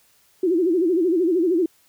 sine tone with vibrato, 348 Hz, F4, 6 cents flat, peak -16 dBFS, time 0.43-1.66 s, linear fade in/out 5 ms, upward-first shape sine, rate 13 Hz, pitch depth 150 cents each way, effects white hiss -59 dBFS RMS until 1.88 s

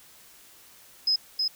sine tone with echo, 5080 Hz, D#8, 35 cents sharp, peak -20 dBFS, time 1.07-1.16 s, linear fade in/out 5 ms, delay 320 ms, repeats 1, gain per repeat -3 dB, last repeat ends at 1.48 s, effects white hiss -53 dBFS RMS until 1.55 s

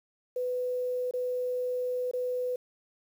sine tone with dropouts, 499 Hz, B4, 18 cents sharp, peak -28 dBFS, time 0.36-2.56 s, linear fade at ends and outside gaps 5 ms, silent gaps 1.111-1.136 / 2.113-2.134 s, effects 9-bit

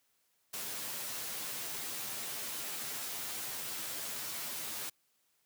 white noise with comb filter, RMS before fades -40 dBFS, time 0.53-4.9 s, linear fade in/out 10 ms, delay 11 ms, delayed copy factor -0.65, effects white hiss -75 dBFS RMS until 5.45 s + high-pass 100 Hz 12 dB/octave

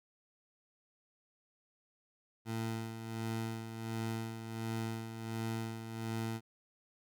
20% pulse tone with tremolo, 112.8 Hz, A2, 44 cents sharp, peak -30 dBFS, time 2.45-6.41 s, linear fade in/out 50 ms, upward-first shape sine, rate 1.4 Hz, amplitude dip 60%, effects none

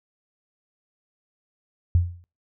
sine tone with exponential decay, 87.31 Hz, F2, in tune, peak -12 dBFS, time 1.95-2.24 s, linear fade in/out 0 ms, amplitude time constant 63 ms, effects noise-tail reverb RT60 0.3 s tail -24 dB re dry

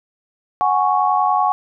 sine chord, F# suspended second, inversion none, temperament equal, 740 / 830.6 / 1108.7 Hz, F#5 / G#5 / C#6, 0 / 0 / 0 cents, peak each -18 dBFS, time 0.61-1.52 s, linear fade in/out 0 ms, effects none

